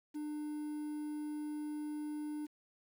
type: tone with quantisation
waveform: triangle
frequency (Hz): 300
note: D4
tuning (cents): +37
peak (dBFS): -36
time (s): 0.14-2.47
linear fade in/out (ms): 20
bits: 10
effects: none